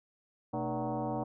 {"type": "tone with frequency modulation", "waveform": "sine", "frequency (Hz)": 224.9, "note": "A3", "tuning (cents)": 38, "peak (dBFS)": -31, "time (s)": [0.53, 1.24], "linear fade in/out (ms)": 10, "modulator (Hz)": 176, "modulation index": 4, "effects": []}